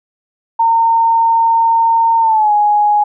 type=tone with pitch glide; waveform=sine; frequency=914 to 833.3 Hz; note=A#5 to G#5; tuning=-34 to +6 cents; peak=-8 dBFS; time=0.59-3.04 s; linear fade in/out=10 ms; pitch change=-160 cents; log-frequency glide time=2.2-2.52 s; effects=none